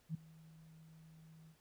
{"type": "tone with ADSR envelope", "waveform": "sine", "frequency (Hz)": 160, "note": "D#3", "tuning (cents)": 49, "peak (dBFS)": -35, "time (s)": [0.09, 1.56], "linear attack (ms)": 56, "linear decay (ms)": 7, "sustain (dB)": -22, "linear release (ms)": 60, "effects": ["pink hiss -72 dBFS RMS until 1.6 s"]}